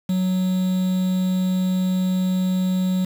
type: tone with quantisation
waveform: triangle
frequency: 185 Hz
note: F#3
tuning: in tune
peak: -16 dBFS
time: 0.09-3.05 s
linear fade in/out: 5 ms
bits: 6
effects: none